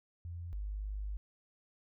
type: tone pair in turn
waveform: sine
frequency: 86 / 50.8 Hz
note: F2 / G#1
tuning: -26 / -38 cents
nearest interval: major sixth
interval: 912 cents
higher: first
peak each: -40 / -36 dBFS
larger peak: second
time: 0.25-0.53 / 0.53-1.17 s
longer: second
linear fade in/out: 0 ms
effects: none